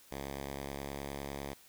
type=tone with pitch glide; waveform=5% pulse; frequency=69.3 to 69.98 Hz; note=C#2 to C#2; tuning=0 to +17 cents; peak=-28 dBFS; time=0.11-1.54 s; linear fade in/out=10 ms; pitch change=+17 cents; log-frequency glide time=0.61-0.93 s; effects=white hiss -60 dBFS RMS until 1.68 s